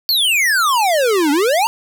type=exponential two-way sweep; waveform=square; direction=down then up; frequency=4534 to 277.2 to 955 Hz; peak=-13 dBFS; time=0.09-1.67 s; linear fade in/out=0 ms; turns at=1.31 s; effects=none